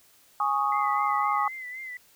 sine chord, Ab suspended fourth, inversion none, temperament equal, 830.6 / 1108.7 / 1244.5 Hz, Ab5 / Db6 / Eb6, 0 / 0 / 0 cents, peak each -27 dBFS, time 0.4-1.48 s, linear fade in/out 2 ms
sine tone with vibrato, 2034 Hz, C7, 50 cents flat, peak -35 dBFS, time 0.72-1.97 s, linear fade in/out 2 ms, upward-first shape sine, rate 3.9 Hz, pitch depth 56 cents each way
effects white hiss -59 dBFS RMS until 2.15 s

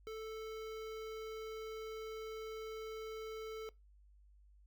square tone with notch filter, 440 Hz, A4, in tune, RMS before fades -45 dBFS, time 0.07-3.69 s, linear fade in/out 0 ms, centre 9300 Hz, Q 0.71, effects noise-tail reverb RT60 0.2 s tail -22 dB re dry + added 50 Hz sine -61 dBFS peak until 4.66 s

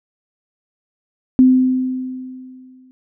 sine tone with exponential decay, 257 Hz, C4, 31 cents flat, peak -5 dBFS, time 1.39-2.91 s, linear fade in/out 0 ms, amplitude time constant 330 ms, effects none

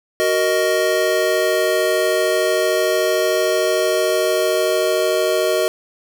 square chord, D# minor, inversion first, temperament just, 373.4 / 466.7 / 622.3 Hz, F#4 / A#4 / D#5, +16 / +2 / 0 cents, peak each -21 / -22 / -19 dBFS, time 0.2-5.68 s, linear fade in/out 0 ms, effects none

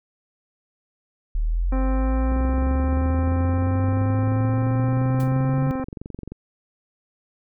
sine linear sweep, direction up, 36.99 to 140.8 Hz, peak -19 dBFS, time 1.35-5.71 s, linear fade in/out 0 ms
harmonic tone, 261.6 Hz, C4, in tune, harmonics 1 / 2 / 3 / 4 / 5 / 6 / 7 / 9, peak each -25 / -31 / -35 / -38 / -40 / -46 / -47 / -49 dBFS, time 1.72-5.84 s, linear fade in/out 5 ms
click train, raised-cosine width 3 ms, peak -21 dBFS, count 93, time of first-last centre 2.32-6.32 s, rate 23 Hz
white noise with exponential decay, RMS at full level -39 dBFS, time 5.2-5.33 s, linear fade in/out 0 ms, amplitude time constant 28 ms
effects none

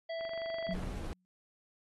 harmonic tone, 660 Hz, E5, 2 cents sharp, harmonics 1 / 3 / 5 / 7, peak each -36 / -46 / -50 / -53 dBFS, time 0.09-0.74 s, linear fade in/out 10 ms
click train, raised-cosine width 0.5 ms, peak -35 dBFS, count 16, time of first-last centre 0.21-0.835 s, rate 24 Hz
sine tone with exponential decay, 182.7 Hz, F#3, 22 cents flat, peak -34 dBFS, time 0.69-1.25 s, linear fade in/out 0 ms, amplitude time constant 120 ms
brown noise, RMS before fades -39 dBFS, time 0.74-1.13 s, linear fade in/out 0 ms
effects AAC 32 kbps

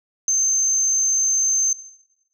sine tone, 6272 Hz, G8, in tune, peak -15 dBFS, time 0.28-1.73 s, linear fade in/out 2 ms, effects noise-tail reverb RT60 1.0 s tail -18 dB re dry + tanh soft clip ceiling -11 dBFS

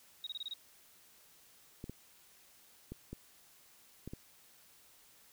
sine tone bursts, 3784 Hz, A#7, 25 cents sharp, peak -38 dBFS, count 6, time 0.24-0.537 s, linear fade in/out 2 ms, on 27 ms, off 27 ms
clicks, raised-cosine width 3 ms, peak -30 dBFS, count 6, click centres 1.841 / 1.896 / 2.92 / 3.13 / 4.076 / 4.135 s
effects white hiss -63 dBFS RMS until 5.32 s

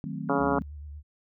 sine chord, D# diminished seventh, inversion none, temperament equal, 155.56 / 185 / 220 / 261.6 Hz, D#3 / F#3 / A3 / C4, 0 / 0 / 0 / 0 cents, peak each -36 / -37 / -38 / -38 dBFS, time 0.04-0.62 s, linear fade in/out 0 ms
harmonic tone, 140 Hz, C#3, 18 cents sharp, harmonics 2 / 3 / 4 / 5 / 6 / 7 / 8 / 9 / 10, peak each -28 / -30 / -31 / -32 / -33 / -33 / -34 / -35 / -35 dBFS, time 0.29-0.59 s, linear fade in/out 2 ms
sine tone with vibrato, 73.42 Hz, D2, in tune, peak -38 dBFS, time 0.37-1.03 s, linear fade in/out 50 ms, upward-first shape sine, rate 8.8 Hz, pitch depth 51 cents each way
effects none

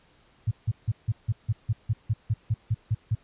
sine tone bursts, 110 Hz, A2, in tune, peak -20 dBFS, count 14, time 0.47-3.152 s, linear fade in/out 10 ms, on 43 ms, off 160 ms, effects pink hiss -61 dBFS RMS until 3.23 s + resampled to 8000 Hz

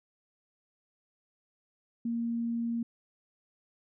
sine tone, 233.1 Hz, A#3, in tune, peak -29 dBFS, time 2.05-2.83 s, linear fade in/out 5 ms, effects none

